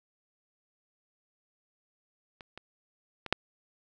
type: clicks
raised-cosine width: 0.3 ms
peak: -29 / -27 / -22 / -7 dBFS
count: 4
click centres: 2.408 / 2.576 / 3.263 / 3.326 s
effects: none